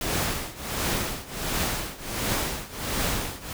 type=noise with tremolo; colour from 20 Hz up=pink; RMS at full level=-25 dBFS; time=0.01-3.53 s; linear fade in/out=2 ms; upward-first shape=triangle; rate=1.4 Hz; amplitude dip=90%; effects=none